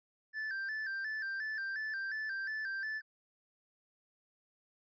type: tone with vibrato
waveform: triangle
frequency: 1659 Hz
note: G#6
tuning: 2 cents flat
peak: -34 dBFS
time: 0.33-3.02 s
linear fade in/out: 50 ms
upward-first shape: square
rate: 2.8 Hz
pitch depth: 89 cents each way
effects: resampled to 16000 Hz